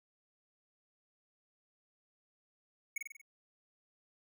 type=tone with echo; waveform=square; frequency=2217 Hz; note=C#7; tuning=in tune; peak=-34 dBFS; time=2.96-2.98 s; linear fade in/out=5 ms; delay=47 ms; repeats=5; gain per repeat=-4 dB; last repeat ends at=3.215 s; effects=none